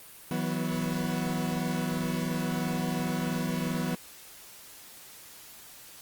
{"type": "chord", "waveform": "40% pulse", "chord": "E suspended second", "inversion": "none", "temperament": "equal with one note detuned", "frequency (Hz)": [162.08, 185, 246.9], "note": ["E3", "F#3", "B3"], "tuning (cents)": [-29, 0, 0], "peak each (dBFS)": -32, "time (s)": [0.31, 3.95], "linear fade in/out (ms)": 2, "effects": ["white hiss -49 dBFS RMS until 6.01 s", "Opus 32 kbps"]}